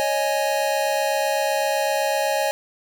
square chord, C# suspended second, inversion none, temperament equal, 554.4 / 622.3 / 830.6 Hz, C#5 / D#5 / G#5, 0 / 0 / 0 cents, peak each -25 dBFS, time 0-2.51 s, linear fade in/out 0 ms, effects none

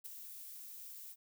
violet noise with ADSR envelope, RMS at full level -44 dBFS, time 0.04-1.16 s, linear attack 18 ms, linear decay 12 ms, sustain -6 dB, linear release 48 ms, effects none

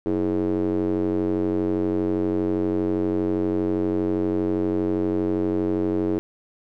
square tone with band-pass filter, 46.25 Hz, F#1, in tune, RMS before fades -23 dBFS, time 0.06-6.19 s, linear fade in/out 0 ms, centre 360 Hz, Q 4.9, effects none

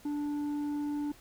triangle tone with tanh clipping, 292.8 Hz, D4, 5 cents flat, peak -32 dBFS, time 0.05-1.12 s, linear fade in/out 5 ms, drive 10 dB, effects added 101 Hz sine -67 dBFS peak until 1.2 s + pink hiss -57 dBFS RMS until 1.2 s

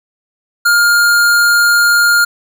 square tone, 1411 Hz, F6, 17 cents sharp, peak -8 dBFS, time 0.65-2.25 s, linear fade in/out 10 ms, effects none

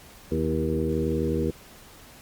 harmonic tone with a mistuned harmonic, 79.2 Hz, D#2, 31 cents sharp, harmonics 1 / 2 / 3 / 4 / 5 / 6, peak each -30 / -30 / -30 / -30 / -30 / -30 dBFS, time 0.31-1.51 s, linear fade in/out 10 ms, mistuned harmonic 4, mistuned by +42 cents, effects pink hiss -49 dBFS RMS until 2.21 s + Opus 48 kbps

